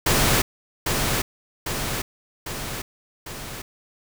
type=noise with echo; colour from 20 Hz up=pink; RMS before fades=-19 dBFS; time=0.06-0.42 s; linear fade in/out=5 ms; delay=800 ms; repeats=4; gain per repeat=-4 dB; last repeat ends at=3.62 s; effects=none